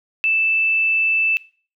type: tone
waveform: sine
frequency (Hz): 2641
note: E7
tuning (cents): +3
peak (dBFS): -15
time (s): 0.24-1.37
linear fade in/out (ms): 0
effects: noise-tail reverb RT60 0.4 s tail -20 dB re dry

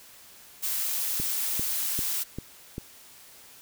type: noise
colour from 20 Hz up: blue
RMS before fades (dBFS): -29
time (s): 0.62-2.24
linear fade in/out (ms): 20
type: click train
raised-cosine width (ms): 3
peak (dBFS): -20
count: 5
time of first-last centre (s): 1.2-2.781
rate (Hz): 2.53
effects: white hiss -51 dBFS RMS until 3.61 s

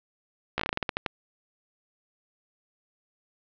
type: slowing click train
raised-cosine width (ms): 0.3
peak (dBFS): -10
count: 12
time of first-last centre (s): 0.58-1.062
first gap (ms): 15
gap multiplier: 1.2
effects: low-pass 4000 Hz 12 dB/octave

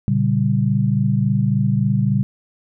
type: chord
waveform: sine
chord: G diminished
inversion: first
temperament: just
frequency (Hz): 117.6 / 141.12 / 196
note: Bb2 / Db3 / G3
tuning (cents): +16 / +31 / 0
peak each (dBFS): -19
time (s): 0.08-2.23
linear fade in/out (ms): 0
effects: none

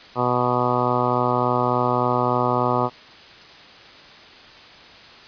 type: harmonic tone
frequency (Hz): 123.47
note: B2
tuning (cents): 0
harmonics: 1 / 2 / 3 / 4 / 5 / 6 / 7 / 8 / 9 / 10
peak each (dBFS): -27 / -27 / -27 / -27 / -27 / -27 / -27 / -27 / -27 / -27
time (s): 0.15-2.9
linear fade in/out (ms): 50
effects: white hiss -44 dBFS RMS until 5.27 s + resampled to 11025 Hz

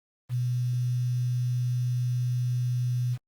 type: tone with quantisation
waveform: sine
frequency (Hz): 123.47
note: B2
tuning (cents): 0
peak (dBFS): -24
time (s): 0.29-3.18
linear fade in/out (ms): 50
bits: 8
effects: Opus 32 kbps

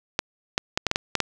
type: clicks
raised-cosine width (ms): 0.2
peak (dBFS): -4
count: 8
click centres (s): 0.191 / 0.579 / 0.775 / 0.867 / 0.914 / 0.959 / 1.153 / 1.203
effects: none

